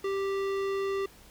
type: tone with tanh clipping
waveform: sine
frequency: 392 Hz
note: G4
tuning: in tune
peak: -30 dBFS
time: 0.04-1.06 s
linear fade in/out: 5 ms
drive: 18 dB
effects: added 60 Hz sine -62 dBFS peak until 1.3 s + pink hiss -55 dBFS RMS until 1.3 s